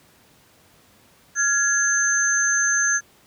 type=tone cluster; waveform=sine; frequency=1402 / 1677 / 6270 Hz; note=F6 / G#6 / G8; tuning=+6 / +16 / -1 cents; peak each=-26 / -20 / -21 dBFS; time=1.35-3.01 s; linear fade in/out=50 ms; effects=pink hiss -55 dBFS RMS until 3.26 s + high-pass 80 Hz 12 dB/octave